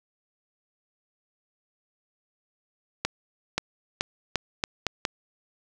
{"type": "accelerating click train", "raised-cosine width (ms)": 0.2, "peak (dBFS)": -7, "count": 7, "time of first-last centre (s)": [3.05, 5.052], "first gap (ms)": 530, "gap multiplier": 0.81, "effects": []}